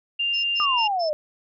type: tone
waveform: sine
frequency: 2794 Hz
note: F7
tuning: in tune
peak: -21 dBFS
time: 0.19-0.88 s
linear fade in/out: 10 ms
type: tone bursts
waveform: sine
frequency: 5274 Hz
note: E8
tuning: in tune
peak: -30 dBFS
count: 4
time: 0.33-1.1 s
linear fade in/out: 20 ms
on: 110 ms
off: 110 ms
type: exponential sweep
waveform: sine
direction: down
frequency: 1233 to 587.3 Hz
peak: -21 dBFS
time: 0.6-1.13 s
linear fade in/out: 0 ms
effects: none